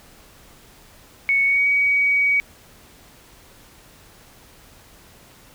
sine tone with pitch glide, 2217 to 2260 Hz, C#7 to C#7, 0 to +33 cents, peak -15 dBFS, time 1.29-2.4 s, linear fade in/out 0 ms, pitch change +33 cents, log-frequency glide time 1.44-1.67 s, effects pink hiss -49 dBFS RMS until 5.54 s

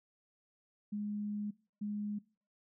sine tone bursts at uneven times, 207.7 Hz, G#3, in tune, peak -35 dBFS, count 2, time 0.92-1.51 / 1.81-2.19 s, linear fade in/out 10 ms, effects noise-tail reverb RT60 0.4 s tail -22 dB re dry

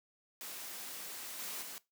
white noise with level steps, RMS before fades -45 / -42 / -46 dBFS, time 0.41-1.78 s, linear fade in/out 0 ms, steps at 1.39 / 1.62 s, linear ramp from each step 5 ms, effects noise-tail reverb RT60 0.2 s tail -19 dB re dry + high-pass 200 Hz 12 dB/octave

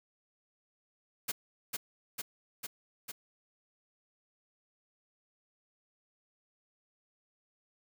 white noise with echo, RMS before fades -34 dBFS, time 1.28-1.32 s, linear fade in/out 10 ms, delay 450 ms, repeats 4, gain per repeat -2 dB, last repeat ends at 3.12 s, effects none

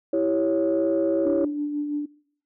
sine chord, C# diminished, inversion first, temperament equal, 329.6 / 392 / 554.4 Hz, E4 / G4 / C#5, 0 / 0 / 0 cents, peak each -22 / -27 / -22 dBFS, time 0.13-1.45 s, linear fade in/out 5 ms
sine tone with tremolo, 293.7 Hz, D4, in tune, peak -22 dBFS, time 1.25-2.06 s, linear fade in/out 10 ms, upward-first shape sine, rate 6 Hz, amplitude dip 40%
effects noise-tail reverb RT60 0.6 s tail -22 dB re dry + tanh soft clip ceiling -13 dBFS

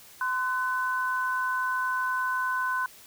sine tone pair together, 1028.1 / 1500 Hz, C6 / F#6, -31 / +23 cents, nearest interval perfect fifth, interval 654 cents, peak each -28 dBFS, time 0.21-2.86 s, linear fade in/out 2 ms, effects white hiss -51 dBFS RMS until 3.06 s

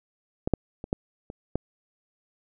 clicks, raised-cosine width 2 ms, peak -12 / -7 / -22 / -11 / -24 / -12 dBFS, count 6, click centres 0.475 / 0.537 / 0.841 / 0.929 / 1.301 / 1.556 s, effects none

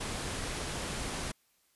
pink low-pass noise, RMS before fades -37 dBFS, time 0-1.32 s, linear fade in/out 10 ms, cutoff 11000 Hz, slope 96 dB/octave, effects white hiss -71 dBFS RMS until 1.75 s + resampled to 32000 Hz

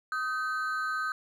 triangle ring-modulated tone, 1396.9 Hz, F6, in tune, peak -24 dBFS, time 0.12-1.12 s, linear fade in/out 2 ms, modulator 141 Hz, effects none

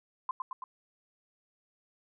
sine tone with echo, 1033 Hz, C6, 22 cents flat, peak -29 dBFS, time 0.29-0.31 s, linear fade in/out 2 ms, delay 110 ms, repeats 3, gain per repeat -3 dB, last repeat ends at 0.64 s, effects none

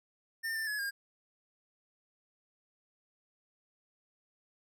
square tone with pitch steps, 1806 / 1783 / 1697 / 1616 Hz, A6 / A6 / G#6 / G#6, +45 / +22 / +37 / -48 cents, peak -34 dBFS, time 0.43-0.91 s, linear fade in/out 20 ms, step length 120 ms, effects none

